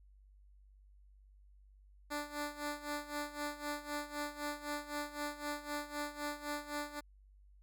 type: tone with tremolo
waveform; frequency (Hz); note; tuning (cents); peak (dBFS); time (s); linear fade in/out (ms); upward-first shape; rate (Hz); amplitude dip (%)
10% pulse; 293.7; D4; 0; -28; 2.1-7.01; 20; sine; 3.9; 80
effects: added 49 Hz sine -59 dBFS peak until 7.62 s